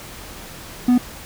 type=tone; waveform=triangle; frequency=246.9 Hz; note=B3; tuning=in tune; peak=-9 dBFS; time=0.88-0.98 s; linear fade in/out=5 ms; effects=pink hiss -37 dBFS RMS until 1.25 s